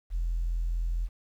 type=tone; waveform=sine; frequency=42.12 Hz; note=E1; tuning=38 cents sharp; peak=-25 dBFS; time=0.1-1.09 s; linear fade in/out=50 ms; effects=tanh soft clip ceiling -23 dBFS + 10-bit